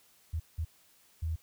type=tone bursts at uneven times; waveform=sine; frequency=80.7 Hz; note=E2; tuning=36 cents flat; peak=-30 dBFS; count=3; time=0.33-0.4 / 0.58-0.65 / 1.22-1.36 s; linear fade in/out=10 ms; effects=white hiss -64 dBFS RMS until 1.42 s

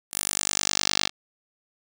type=tone with band-pass filter sweep; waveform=10% pulse; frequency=49.81 Hz; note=G1; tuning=28 cents sharp; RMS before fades=-26 dBFS; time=0.11-1.1 s; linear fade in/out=50 ms; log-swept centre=11000 to 4100 Hz; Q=1.8; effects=none

